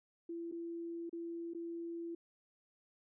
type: tone with dropouts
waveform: sine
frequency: 337.2 Hz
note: E4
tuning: 39 cents sharp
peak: -40 dBFS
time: 0.29-2.15 s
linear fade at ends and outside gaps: 5 ms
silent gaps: 0.515-0.522 / 1.095-1.128 / 1.536-1.547 s
effects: none